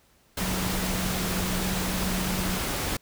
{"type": "tone in noise", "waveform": "sine", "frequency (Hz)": 185.2, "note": "F#3", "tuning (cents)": 2, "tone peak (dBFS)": -30, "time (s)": [0.41, 2.58], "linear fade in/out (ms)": 5, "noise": "pink", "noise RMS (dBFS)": -29, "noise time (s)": [0.37, 2.97], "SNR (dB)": -4, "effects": ["pink hiss -62 dBFS RMS until 3.01 s"]}